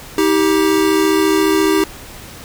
square tone pair together, 317.5 / 392 Hz, D#4 / G4, +35 / 0 cents, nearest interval major third, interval 365 cents, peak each -15 dBFS, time 0.18-1.84 s, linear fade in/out 2 ms, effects pink hiss -35 dBFS RMS until 2.44 s

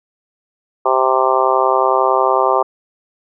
harmonic tone, 130.81 Hz, C3, in tune, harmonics 3 / 4 / 5 / 6 / 7 / 8 / 9, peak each -19 / -19 / -19 / -19 / -19 / -19 / -19 dBFS, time 0.85-2.63 s, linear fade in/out 10 ms, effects none

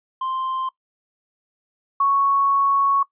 triangle / sine tone pair in turn, 1046.5 / 1108.7 Hz, C6 / C#6, 0 / 0 cents, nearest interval minor second, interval 100 cents, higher second, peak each -21 / -15 dBFS, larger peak second, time 0.21-0.69 / 2-3.03 s, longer second, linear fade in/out 5 ms, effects noise-tail reverb RT60 0.1 s tail -20 dB re dry + resampled to 8000 Hz

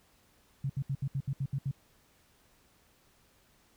sine tone bursts, 136.8 Hz, C#3, 23 cents flat, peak -29 dBFS, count 9, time 0.64-1.713 s, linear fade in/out 5 ms, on 57 ms, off 70 ms, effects pink hiss -66 dBFS RMS until 3.76 s

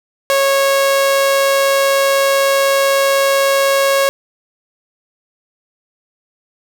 sawtooth tone with amplitude modulation, 550 Hz, C#5, 14 cents flat, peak -6 dBFS, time 0.3-4.09 s, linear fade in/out 0 ms, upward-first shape sine, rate 136 Hz, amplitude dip 25%, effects none

